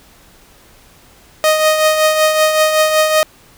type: tone with tremolo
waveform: sawtooth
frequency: 622.3 Hz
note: D#5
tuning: in tune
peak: -4 dBFS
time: 1.44-3.23 s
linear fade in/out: 0 ms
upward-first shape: triangle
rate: 5.3 Hz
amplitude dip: 55%
effects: pink hiss -46 dBFS RMS until 3.57 s